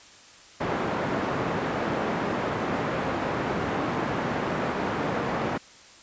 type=band-pass noise; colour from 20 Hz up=pink; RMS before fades=-28 dBFS; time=0.6-5.58 s; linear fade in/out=10 ms; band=170 to 1500 Hz; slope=12 dB/octave; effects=white hiss -50 dBFS RMS until 6.02 s + resampled to 16000 Hz